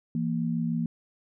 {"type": "tone pair together", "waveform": "sine", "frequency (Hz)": [166.2, 232.9], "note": ["E3", "A#3"], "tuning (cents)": [15, -1], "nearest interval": "tritone", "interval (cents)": 584, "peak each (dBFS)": -28, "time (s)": [0.15, 0.86], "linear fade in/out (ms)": 2, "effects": []}